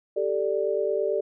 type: chord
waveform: sine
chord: G suspended second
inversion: none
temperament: just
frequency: 392 / 441 / 588 Hz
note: G4 / A4 / D5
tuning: 0 / +4 / +2 cents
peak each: -27 dBFS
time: 0.16-1.21 s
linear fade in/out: 10 ms
effects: none